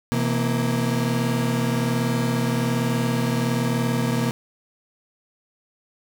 35% pulse tone cluster, 127.5 / 164.9 / 233.8 Hz, C3 / E3 / A#3, -44 / +1 / +5 cents, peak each -22 / -27 / -22 dBFS, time 0.12-4.31 s, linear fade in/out 0 ms, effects none

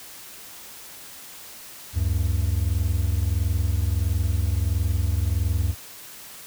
triangle tone pair together, 72.8 / 94.3 Hz, D2 / F#2, -15 / +33 cents, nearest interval major third, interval 448 cents, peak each -21 dBFS, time 1.93-5.75 s, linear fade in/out 50 ms, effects white hiss -42 dBFS RMS until 6.46 s

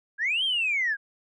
sine linear two-way sweep, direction up then down, 1575 to 3241 to 1575 Hz, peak -22 dBFS, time 0.18-0.97 s, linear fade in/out 50 ms, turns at 0.44 s, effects tanh soft clip ceiling -18 dBFS

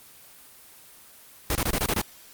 pink noise bursts, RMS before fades -24 dBFS, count 7, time 1.5-2.015 s, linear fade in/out 2 ms, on 53 ms, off 24 ms, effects white hiss -50 dBFS RMS until 2.33 s + Opus 24 kbps

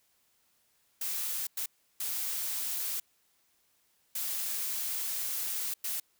blue noise bursts at uneven times, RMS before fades -34 dBFS, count 5, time 1.01-1.47 / 1.57-1.66 / 2-3 / 4.15-5.74 / 5.84-6 s, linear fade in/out 5 ms, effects white hiss -71 dBFS RMS until 6.19 s

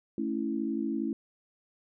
sine chord, A major, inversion none, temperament equal, 220 / 277.2 / 329.6 Hz, A3 / C#4 / E4, 0 / 0 / 0 cents, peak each -33 dBFS, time 0.18-1.13 s, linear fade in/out 2 ms, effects none

